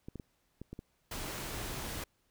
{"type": "clicks", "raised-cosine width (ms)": 3, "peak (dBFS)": -30, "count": 6, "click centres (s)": [0.085, 0.157, 0.198, 0.616, 0.73, 0.791]}
{"type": "noise", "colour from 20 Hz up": "pink", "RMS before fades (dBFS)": -40, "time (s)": [1.11, 2.04], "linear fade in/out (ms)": 5}
{"effects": ["pink hiss -75 dBFS RMS until 2.3 s"]}